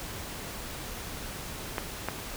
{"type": "clicks", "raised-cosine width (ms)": 0.5, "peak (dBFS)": -14, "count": 2, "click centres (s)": [1.782, 2.086], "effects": ["pink hiss -39 dBFS RMS until 2.36 s"]}